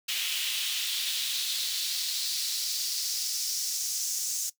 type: noise with high-pass filter sweep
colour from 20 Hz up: pink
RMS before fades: -31 dBFS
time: 0.08-4.5 s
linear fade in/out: 10 ms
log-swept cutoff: 2900 to 6400 Hz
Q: 2.8
effects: noise-tail reverb RT60 0.1 s tail -17 dB re dry